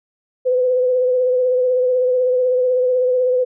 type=tone with vibrato; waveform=sine; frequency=504 Hz; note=B4; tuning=35 cents sharp; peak=-13 dBFS; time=0.45-3.45 s; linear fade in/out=20 ms; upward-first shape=triangle; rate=16 Hz; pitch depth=37 cents each way; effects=none